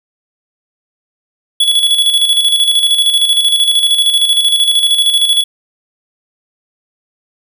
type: tone with tremolo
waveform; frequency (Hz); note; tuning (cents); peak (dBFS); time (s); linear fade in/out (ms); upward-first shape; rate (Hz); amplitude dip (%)
square; 3389; G#7; +34; -7; 1.6-5.44; 5; square; 13; 50
effects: none